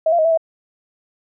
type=tone with pitch steps; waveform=sine; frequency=640 / 687 / 630 / 660 / 649 Hz; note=D#5 / F5 / D#5 / E5 / E5; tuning=+49 / -29 / +21 / +2 / -27 cents; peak=-12 dBFS; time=0.06-0.375 s; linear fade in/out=5 ms; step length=63 ms; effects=none